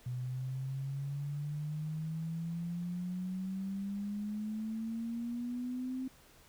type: exponential sweep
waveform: sine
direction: up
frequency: 123.47 to 261.6 Hz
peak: -35 dBFS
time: 0.06-6.08 s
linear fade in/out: 5 ms
effects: pink hiss -61 dBFS RMS until 6.48 s